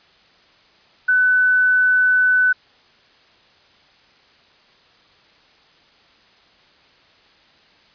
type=tone; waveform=sine; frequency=1500 Hz; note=F#6; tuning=23 cents sharp; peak=-12 dBFS; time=1.08-2.53 s; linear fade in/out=10 ms; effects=white hiss -53 dBFS RMS until 7.94 s + resampled to 11025 Hz